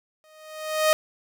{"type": "tone with exponential growth", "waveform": "sawtooth", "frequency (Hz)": 622.3, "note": "D#5", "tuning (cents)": 0, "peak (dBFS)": -11, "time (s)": [0.24, 0.93], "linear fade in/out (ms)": 0, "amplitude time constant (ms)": 150, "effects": []}